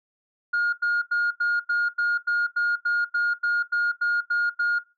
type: tone bursts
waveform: sine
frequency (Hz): 1424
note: F6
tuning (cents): +33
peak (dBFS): -18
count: 15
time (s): 0.53-4.79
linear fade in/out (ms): 10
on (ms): 200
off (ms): 90
effects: noise-tail reverb RT60 0.3 s tail -21 dB re dry + tanh soft clip ceiling -18 dBFS